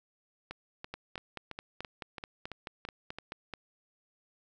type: two click trains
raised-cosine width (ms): 0.3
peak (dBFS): -23 / -24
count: 13 / 9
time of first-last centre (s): 0.94-3.537 / 0.51-3.186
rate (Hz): 4.62 / 2.99
effects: none